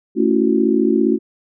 sine chord, F# minor seventh, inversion first, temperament just, 222 / 277.5 / 333 / 370 Hz, A3 / C#4 / E4 / F#4, +16 / +2 / +18 / 0 cents, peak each -18 dBFS, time 0.15-1.19 s, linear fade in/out 50 ms, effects none

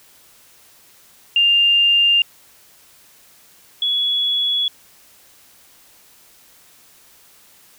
sine tone pair in turn, 2800 / 3380 Hz, F7 / G#7, +4 / +30 cents, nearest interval minor third, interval 326 cents, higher second, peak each -11 / -16 dBFS, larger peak first, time 1.36-2.22 / 3.82-4.68 s, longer neither, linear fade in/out 2 ms, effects white hiss -50 dBFS RMS until 7.78 s

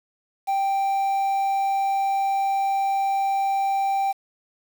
triangle tone with quantisation, 784 Hz, G5, in tune, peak -18 dBFS, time 0.47-4.13 s, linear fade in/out 20 ms, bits 7, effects none

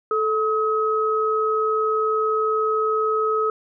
sine tone pair together, 436.7 / 1274.3 Hz, A4 / D#6, -13 / +41 cents, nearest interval octave + perfect fifth, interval 1854 cents, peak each -21 dBFS, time 0.11-3.5 s, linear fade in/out 2 ms, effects none

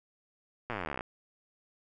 slowing click train, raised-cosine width 0.5 ms, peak -20 dBFS, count 27, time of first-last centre 0.7-1.008 s, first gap 8 ms, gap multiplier 1.03, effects none

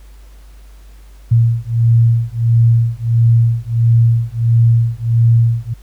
sine beating tone pair, 115.2 / 116.7 Hz, A#2 / A#2, -20 / +2 cents, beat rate 1.5 Hz, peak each -12 dBFS, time 1.31-5.74 s, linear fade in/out 10 ms, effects added 50 Hz sine -36 dBFS peak until 5.82 s + pink hiss -51 dBFS RMS until 5.82 s

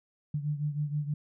sine beating tone pair, 146.83 / 153.13 Hz, D3 / D#3, 0 / -27 cents, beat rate 6.3 Hz, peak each -30 / -35 dBFS, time 0.34-1.14 s, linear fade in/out 5 ms, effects none

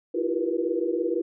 sine tone cluster, 320.4 / 346.7 / 386.8 / 473 / 490.3 Hz, E4 / F4 / G4 / A#4 / B4, -49 / -13 / -23 / +25 / -13 cents, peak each -31 / -27 / -32 / -30 / -31 dBFS, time 0.14-1.22 s, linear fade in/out 10 ms, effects none

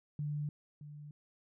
sine tone with echo, 147.8 Hz, D3, 11 cents sharp, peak -34 dBFS, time 0.19-0.49 s, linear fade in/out 2 ms, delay 620 ms, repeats 1, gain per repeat -12 dB, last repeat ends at 1.11 s, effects none

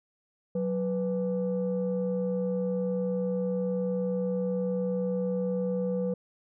sine tone pair together, 185 / 493.9 Hz, F#3 / B4, 0 / 0 cents, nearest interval octave + perfect fourth, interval 1700 cents, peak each -28 dBFS, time 0.55-6.14 s, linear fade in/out 5 ms, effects tanh soft clip ceiling -21 dBFS

